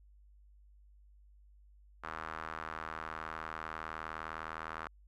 sawtooth tone with band-pass filter, 79.8 Hz, D#2, 44 cents sharp, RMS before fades -43 dBFS, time 2.03-4.88 s, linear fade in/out 10 ms, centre 1300 Hz, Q 2.8, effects added 50 Hz sine -58 dBFS peak until 5.07 s

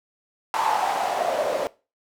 white noise with band-pass filter sweep, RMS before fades -24 dBFS, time 0.54-1.67 s, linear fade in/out 0 ms, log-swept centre 940 to 540 Hz, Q 5.9, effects noise-tail reverb RT60 0.3 s tail -20 dB re dry

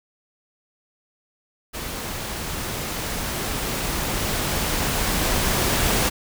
pink noise with level ramp, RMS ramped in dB -31 to -20 dBFS, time 1.73-6.1 s, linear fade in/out 20 ms, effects none

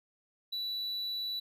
triangle tone, 3949 Hz, B7, 1 cent flat, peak -32 dBFS, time 0.52-1.4 s, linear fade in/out 10 ms, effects none

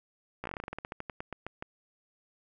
slowing click train, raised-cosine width 0.5 ms, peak -22 dBFS, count 20, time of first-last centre 0.44-1.625 s, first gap 15 ms, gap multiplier 1.14, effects none

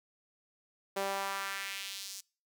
sawtooth tone with high-pass filter sweep, 196 Hz, G3, in tune, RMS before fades -38 dBFS, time 0.96-2.21 s, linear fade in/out 10 ms, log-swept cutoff 500 to 6100 Hz, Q 1.6, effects noise-tail reverb RT60 0.4 s tail -26 dB re dry

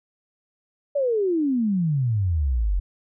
sine exponential sweep, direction down, 587.3 to 43.4 Hz, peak -19 dBFS, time 0.95-2.8 s, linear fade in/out 10 ms, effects none

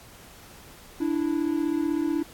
triangle tone pair together, 293.6 / 329.6 Hz, D4 / E4, 0 / 0 cents, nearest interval major second, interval 200 cents, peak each -24 dBFS, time 1-2.23 s, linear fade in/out 10 ms, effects pink hiss -49 dBFS RMS until 2.33 s + AAC 64 kbps

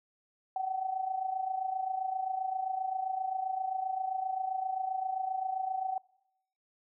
sine tone with amplitude modulation, 758 Hz, F#5, 42 cents sharp, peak -28 dBFS, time 0.56-5.98 s, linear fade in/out 2 ms, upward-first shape sine, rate 27.6 Hz, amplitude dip 70%, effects noise-tail reverb RT60 0.9 s tail -25 dB re dry

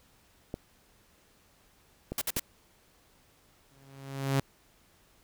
clicks, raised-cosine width 2 ms, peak -21 dBFS, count 3, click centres 0.541 / 2.12 / 2.368 s
white noise bursts, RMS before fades -31 dBFS, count 3, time 2.18-2.396 s, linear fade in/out 2 ms, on 34 ms, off 57 ms
sawtooth tone with exponential growth, 136.5 Hz, C#3, 26 cents flat, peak -19 dBFS, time 3.71-4.4 s, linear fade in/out 5 ms, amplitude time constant 150 ms
effects pink hiss -64 dBFS RMS until 5.23 s

